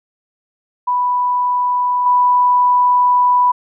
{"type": "tone with level steps", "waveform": "sine", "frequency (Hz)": 987.8, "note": "B5", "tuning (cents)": 0, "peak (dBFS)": [-13, -9], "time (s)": [0.87, 3.52], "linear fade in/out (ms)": 10, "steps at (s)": 2.06, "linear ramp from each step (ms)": 2, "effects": []}